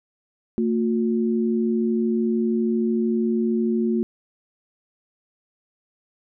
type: tone pair together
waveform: sine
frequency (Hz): 226.4 / 359.4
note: A3 / F4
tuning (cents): +50 / +50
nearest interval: minor sixth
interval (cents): 800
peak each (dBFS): -20 / -24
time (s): 0.58-4.03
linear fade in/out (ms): 0
effects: none